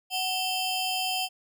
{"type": "ring-modulated tone", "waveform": "25% pulse", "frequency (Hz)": 1935, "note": "B6", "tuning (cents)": -36, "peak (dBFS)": -20, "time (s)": [0.1, 1.29], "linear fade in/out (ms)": 50, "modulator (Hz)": 1190, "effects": []}